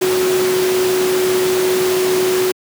sine tone in noise, 370 Hz, F#4, in tune, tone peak -13 dBFS, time 0.01-2.52 s, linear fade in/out 10 ms, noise pink, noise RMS -21 dBFS, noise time 0.01-2.52 s, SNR +5 dB, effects high-pass 200 Hz 12 dB/octave

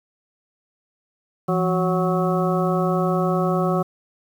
harmonic tone with a mistuned harmonic, 185 Hz, F#3, in tune, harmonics 1 / 2 / 3 / 4 / 6 / 7, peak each -21 / -24 / -26 / -27 / -29 / -29 dBFS, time 1.48-3.83 s, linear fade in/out 10 ms, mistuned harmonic 1, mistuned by -140 cents, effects 8-bit

